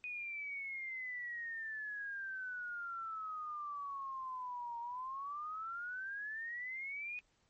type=exponential two-way sweep; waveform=sine; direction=down then up; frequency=2489 to 932.3 to 2489 Hz; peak=-40 dBFS; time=0.04-7.19 s; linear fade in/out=0 ms; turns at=4.79 s; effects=pink hiss -75 dBFS RMS until 7.49 s + MP3 32 kbps